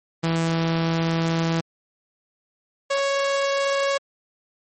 sawtooth tone pair in turn, 164.81 / 554.4 Hz, E3 / C#5, 0 / 0 cents, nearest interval octave + major sixth, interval 2100 cents, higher second, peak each -16 dBFS, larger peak neither, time 0.23-1.61 / 2.9-3.98 s, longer first, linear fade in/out 10 ms, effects MP3 32 kbps

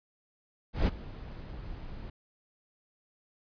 brown noise with ADSR envelope, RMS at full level -23 dBFS, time 0.73-2.1 s, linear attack 140 ms, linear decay 30 ms, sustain -19 dB, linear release 4 ms, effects resampled to 11025 Hz

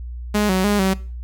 sawtooth tone with pitch steps, 208.7 / 187 / 205.8 / 190.4 Hz, G#3 / F#3 / G#3 / F#3, +9 / +19 / -16 / +50 cents, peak -12 dBFS, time 0.34-0.94 s, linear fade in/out 10 ms, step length 150 ms, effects noise-tail reverb RT60 0.4 s tail -20 dB re dry + added 60 Hz sine -28 dBFS peak until 1.23 s

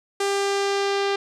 sawtooth tone with low-pass filter sweep, 397.8 Hz, G4, 25 cents sharp, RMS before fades -23 dBFS, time 0.2-1.16 s, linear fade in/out 5 ms, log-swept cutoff 8700 to 4200 Hz, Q 1.3, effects none

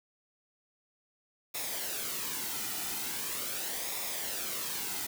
white noise with flanger, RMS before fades -36 dBFS, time 1.54-5.07 s, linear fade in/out 10 ms, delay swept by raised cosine 0.66 to 1.86 ms, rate 0.41 Hz, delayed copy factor -0.55, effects none

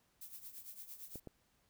violet noise with tremolo, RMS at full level -48 dBFS, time 0.21-1.2 s, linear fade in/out 5 ms, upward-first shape triangle, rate 8.8 Hz, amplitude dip 80%
clicks, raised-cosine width 2 ms, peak -34 dBFS, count 2, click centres 1.157 / 1.273 s
effects pink hiss -75 dBFS RMS until 1.69 s

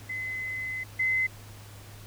sine tone pair in turn, 2036 / 2048 Hz, C7 / C7, -48 / -38 cents, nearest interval unison, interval 10 cents, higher second, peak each -31 / -23 dBFS, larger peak second, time 0.09-0.84 / 0.99-1.27 s, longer first, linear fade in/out 10 ms, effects added 103 Hz sine -46 dBFS peak until 2.06 s + pink hiss -50 dBFS RMS until 2.06 s

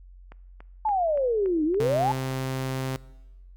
click train, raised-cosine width 0.5 ms, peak -30 dBFS, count 8, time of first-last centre 0.32-2.314 s, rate 3.51 Hz
sine exponential two-way sweep, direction down then up, 890 to 297.5 to 890 Hz, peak -21 dBFS, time 0.85-2.12 s, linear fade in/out 5 ms, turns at 1.64 s
sawtooth tone, 131.6 Hz, C3, 10 cents sharp, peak -23 dBFS, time 1.8-2.96 s, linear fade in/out 0 ms
effects noise-tail reverb RT60 1.0 s tail -21 dB re dry + added 45 Hz sine -45 dBFS peak until 3.56 s

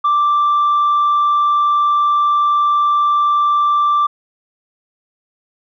sine tone, 1174.7 Hz, D6, in tune, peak -9 dBFS, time 0.04-4.07 s, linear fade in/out 10 ms, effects tanh soft clip ceiling -9 dBFS

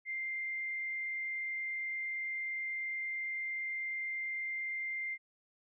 sine tone with frequency modulation, 2097 Hz, C7, 3 cents sharp, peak -35 dBFS, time 0.05-5.18 s, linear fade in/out 50 ms, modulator 37.2 Hz, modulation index 0.36, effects none

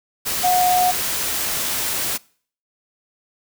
sine tone in noise, 726 Hz, F#5, 33 cents flat, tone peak -14 dBFS, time 0.43-0.92 s, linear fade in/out 20 ms, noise white, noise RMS -23 dBFS, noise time 0.25-2.18 s, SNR +6 dB, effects noise-tail reverb RT60 0.5 s tail -24 dB re dry

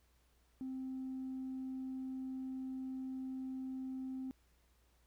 triangle tone with tanh clipping, 261.6 Hz, C4, in tune, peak -40 dBFS, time 0.61-4.31 s, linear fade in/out 0 ms, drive 5 dB, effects added 60 Hz sine -70 dBFS peak until 5.06 s + pink hiss -75 dBFS RMS until 5.06 s

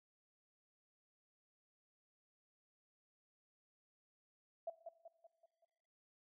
sine tone with echo, 665 Hz, E5, 15 cents sharp, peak -39 dBFS, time 4.67-4.7 s, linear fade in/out 5 ms, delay 190 ms, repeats 5, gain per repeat -6 dB, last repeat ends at 5.65 s, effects noise-tail reverb RT60 1.0 s tail -17 dB re dry

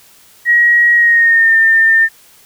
sine tone with pitch glide, 1900 to 1803.8 Hz, A#6 to A6, +33 to +43 cents, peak -6 dBFS, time 0.45-2.09 s, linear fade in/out 50 ms, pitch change -90 cents, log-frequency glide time 0.94-1.56 s, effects white hiss -45 dBFS RMS until 2.45 s

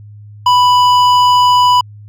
triangle tone with hard clipping, 990 Hz, B5, 4 cents sharp, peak -8 dBFS, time 0.46-1.81 s, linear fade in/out 5 ms, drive 14 dB, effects added 104 Hz sine -32 dBFS peak until 2.08 s

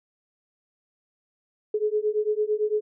sine beating tone pair, 420.3 / 429.2 Hz, G#4 / A4, +21 / -43 cents, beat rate 8.9 Hz, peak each -25 dBFS, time 1.74-2.81 s, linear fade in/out 5 ms, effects none

